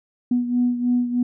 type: beating tone pair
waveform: sine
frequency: 244.3 / 247.5 Hz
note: B3 / B3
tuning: -19 / +4 cents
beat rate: 3.2 Hz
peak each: -18 / -24 dBFS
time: 0.31-1.23 s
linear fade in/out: 5 ms
effects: tanh soft clip ceiling -10 dBFS